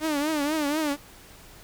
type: tone with vibrato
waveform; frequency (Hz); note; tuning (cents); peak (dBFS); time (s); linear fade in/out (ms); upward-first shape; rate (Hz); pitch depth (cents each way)
sawtooth; 300; D4; +37; -20; 0-0.97; 50; triangle; 4.1; 130
effects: pink hiss -49 dBFS RMS until 1.63 s